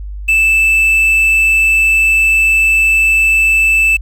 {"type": "tone with quantisation", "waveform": "triangle", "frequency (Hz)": 2637, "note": "E7", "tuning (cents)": 0, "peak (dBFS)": -6, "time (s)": [0.28, 3.97], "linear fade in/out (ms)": 10, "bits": 6, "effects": ["added 50 Hz sine -22 dBFS peak until 4.01 s"]}